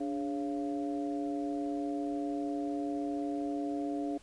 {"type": "harmonic tone with a mistuned harmonic", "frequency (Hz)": 138, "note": "C#3", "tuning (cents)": -7, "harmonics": [2, 3, 4, 5], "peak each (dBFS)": [-33, -42, -44, -40], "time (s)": [0, 4.18], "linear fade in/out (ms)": 10, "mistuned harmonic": 2, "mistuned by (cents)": 86, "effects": ["pink hiss -59 dBFS RMS until 4.22 s", "resampled to 22050 Hz"]}